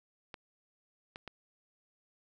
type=clicks; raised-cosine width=0.3 ms; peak=-27 dBFS; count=3; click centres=0.342 / 1.159 / 1.277 s; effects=none